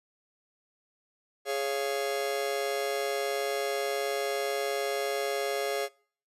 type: chord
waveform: 45% pulse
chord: Db major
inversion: second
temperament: just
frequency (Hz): 415.8 / 554.4 / 693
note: Ab4 / Db5 / F5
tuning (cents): +2 / 0 / -14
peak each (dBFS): -32 / -33 / -35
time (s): 1.45-5.89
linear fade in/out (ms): 50
effects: noise-tail reverb RT60 0.5 s tail -24 dB re dry + resampled to 32000 Hz